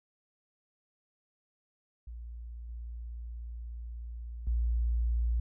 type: tone with level steps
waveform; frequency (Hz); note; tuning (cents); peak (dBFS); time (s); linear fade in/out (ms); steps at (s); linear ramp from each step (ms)
sine; 58.27; A#1; 0; -40 / -38 / -26; 2.07-5.4; 5; 2.69 / 4.47; 2
effects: none